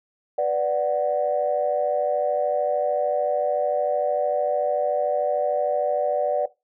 sine chord, B minor, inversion none, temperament equal, 493.9 / 587.3 / 740 Hz, B4 / D5 / F#5, 0 / 0 / 0 cents, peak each -26 / -21 / -25 dBFS, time 0.38-6.46 s, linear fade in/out 5 ms, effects noise-tail reverb RT60 0.2 s tail -17 dB re dry + tanh soft clip ceiling -10 dBFS

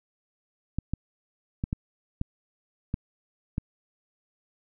clicks, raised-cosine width 5 ms, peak -15 dBFS, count 7, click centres 0.786 / 0.936 / 1.639 / 1.729 / 2.214 / 2.941 / 3.581 s, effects none

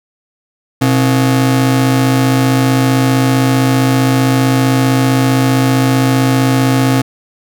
40% pulse ring-modulated tone, 196 Hz, G3, in tune, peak -5 dBFS, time 0.81-7.02 s, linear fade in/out 10 ms, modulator 70.3 Hz, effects none

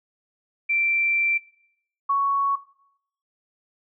sine tone pair in turn, 2349 / 1112.8 Hz, D7 / C#6, 0 / +6 cents, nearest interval octave + minor second, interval 1294 cents, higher first, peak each -20 / -18 dBFS, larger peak second, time 0.69-1.38 / 2.09-2.56 s, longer first, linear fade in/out 10 ms, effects noise-tail reverb RT60 0.7 s tail -18 dB re dry

